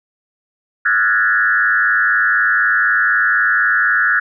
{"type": "tone with frequency modulation", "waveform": "sine", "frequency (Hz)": 1568, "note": "G6", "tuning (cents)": 0, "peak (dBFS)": -11, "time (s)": [0.85, 4.2], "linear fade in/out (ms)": 10, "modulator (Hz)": 104, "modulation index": 2, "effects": []}